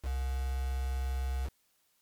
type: tone with quantisation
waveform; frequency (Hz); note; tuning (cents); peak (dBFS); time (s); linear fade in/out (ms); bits
sine; 65.41; C2; 0; -30; 0.02-1.5; 50; 7
effects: white hiss -72 dBFS RMS until 2.01 s + MP3 96 kbps